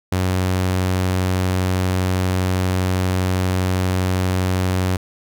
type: tone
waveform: sawtooth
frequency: 92.5 Hz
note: F#2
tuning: in tune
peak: -13 dBFS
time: 0.12-4.97 s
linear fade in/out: 5 ms
effects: none